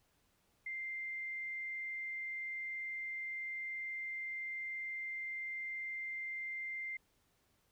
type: tone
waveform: sine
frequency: 2093 Hz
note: C7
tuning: in tune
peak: -39 dBFS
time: 0.66-6.97 s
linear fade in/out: 5 ms
effects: pink hiss -75 dBFS RMS until 7.71 s